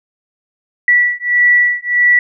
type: beating tone pair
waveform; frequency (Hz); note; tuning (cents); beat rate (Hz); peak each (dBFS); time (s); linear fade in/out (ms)
sine; 1951 / 1952.6; B6 / B6; -22 / -20; 1.6; -12; 0.88-2.19; 2
effects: none